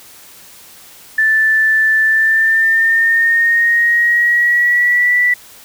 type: tone with pitch glide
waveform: sine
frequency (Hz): 1760 to 1964.2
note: A6 to B6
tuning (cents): 0 to -10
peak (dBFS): -9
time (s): 1.18-5.34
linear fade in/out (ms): 5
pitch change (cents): +190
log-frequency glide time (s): 2.04-5.16
effects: white hiss -40 dBFS RMS until 5.64 s